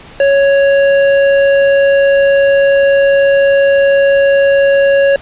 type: tone with tanh clipping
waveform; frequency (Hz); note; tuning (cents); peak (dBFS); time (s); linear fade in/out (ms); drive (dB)
sine; 555; C#5; +2; -8; 0.2-5.16; 2; 14
effects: pink hiss -35 dBFS RMS until 5.21 s + resampled to 8000 Hz